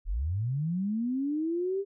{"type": "linear sweep", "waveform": "sine", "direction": "up", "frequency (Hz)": [34.65, 403.3], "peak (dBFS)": -27, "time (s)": [0.05, 1.85], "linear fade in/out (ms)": 50, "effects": []}